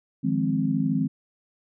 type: chord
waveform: sine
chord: F minor seventh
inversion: third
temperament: equal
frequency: 155.56 / 174.61 / 207.7 / 261.6 Hz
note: Eb3 / F3 / Ab3 / C4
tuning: 0 / 0 / 0 / 0 cents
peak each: -27 / -29 / -27 / -25 dBFS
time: 0.23-1.08 s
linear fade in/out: 20 ms
effects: none